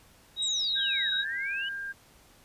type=tone; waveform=sine; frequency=3811 Hz; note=A#7; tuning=38 cents sharp; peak=-27 dBFS; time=0.36-1.25 s; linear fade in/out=50 ms
type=exponential two-way sweep; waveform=sine; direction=down then up; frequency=8372 to 1480 to 3024 Hz; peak=-33 dBFS; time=0.42-1.69 s; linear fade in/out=5 ms; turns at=1.14 s
type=tone with tremolo; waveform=sine; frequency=1600 Hz; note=G6; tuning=35 cents sharp; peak=-31 dBFS; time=0.75-1.93 s; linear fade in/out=20 ms; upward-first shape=sine; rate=1.6 Hz; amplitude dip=25%
effects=pink hiss -58 dBFS RMS until 2.44 s + resampled to 32000 Hz